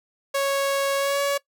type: tone with pitch glide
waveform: sawtooth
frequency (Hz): 553 to 563.3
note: C#5 to C#5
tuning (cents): -4 to +28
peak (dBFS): -17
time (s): 0.34-1.38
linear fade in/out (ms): 10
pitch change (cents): +32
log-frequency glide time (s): 0.97-1.2
effects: noise-tail reverb RT60 0.1 s tail -20 dB re dry